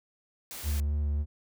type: noise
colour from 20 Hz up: white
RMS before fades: -41 dBFS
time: 0.51-0.8 s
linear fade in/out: 0 ms
type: tone with vibrato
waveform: triangle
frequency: 73.42 Hz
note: D2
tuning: in tune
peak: -24 dBFS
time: 0.63-1.26 s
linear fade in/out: 50 ms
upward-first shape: sine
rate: 3.7 Hz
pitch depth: 16 cents each way
effects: none